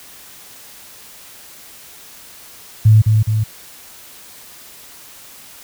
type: tone with echo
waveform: sine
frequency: 108.6 Hz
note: A2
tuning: 22 cents flat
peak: -5 dBFS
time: 2.85-3.02 s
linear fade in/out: 10 ms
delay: 210 ms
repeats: 2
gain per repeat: -4 dB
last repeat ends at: 3.44 s
effects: white hiss -40 dBFS RMS until 5.63 s